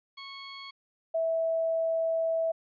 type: tone pair in turn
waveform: 5% pulse / sine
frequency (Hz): 1100 / 654.1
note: C#6 / E5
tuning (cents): -14 / -14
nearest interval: major sixth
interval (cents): 900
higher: first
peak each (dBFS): -25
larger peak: neither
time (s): 0.17-0.71 / 1.14-2.52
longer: second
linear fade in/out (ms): 10
effects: resampled to 11025 Hz